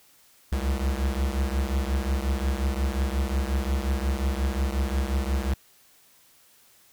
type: beating tone pair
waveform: square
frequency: 65.41 / 71.01 Hz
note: C2 / C#2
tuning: 0 / +42 cents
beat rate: 5.6 Hz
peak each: -26 / -29 dBFS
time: 0.52-5.54 s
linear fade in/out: 5 ms
effects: white hiss -58 dBFS RMS until 6.92 s